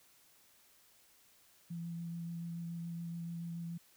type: tone with vibrato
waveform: sine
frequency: 169 Hz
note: E3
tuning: 43 cents sharp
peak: -39 dBFS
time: 1.7-3.78 s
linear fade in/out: 10 ms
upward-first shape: sine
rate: 7 Hz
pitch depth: 13 cents each way
effects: white hiss -66 dBFS RMS until 3.96 s